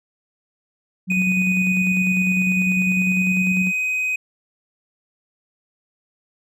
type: tone with tremolo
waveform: sine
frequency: 184.7 Hz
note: F#3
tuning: 3 cents flat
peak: -17 dBFS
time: 1.07-3.72 s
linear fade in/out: 50 ms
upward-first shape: square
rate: 10 Hz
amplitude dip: 35%
type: tone with pitch glide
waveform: triangle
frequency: 2489 to 2511 Hz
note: D#7 to D#7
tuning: 0 to +15 cents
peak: -18 dBFS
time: 1.1-4.16 s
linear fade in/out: 5 ms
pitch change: +15 cents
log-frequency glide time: 2.83-3.83 s
effects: none